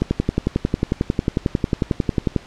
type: click train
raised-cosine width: 3 ms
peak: -4 dBFS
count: 27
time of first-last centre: 0.02-2.362 s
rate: 11.1 Hz
effects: pink hiss -43 dBFS RMS until 2.46 s + low-pass 5000 Hz 12 dB/octave